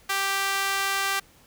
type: tone with high-pass filter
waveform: sawtooth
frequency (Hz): 392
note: G4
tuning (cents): 0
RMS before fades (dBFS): -26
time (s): 0.09-1.2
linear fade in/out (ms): 10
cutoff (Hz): 1300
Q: 1.1
effects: pink hiss -56 dBFS RMS until 1.46 s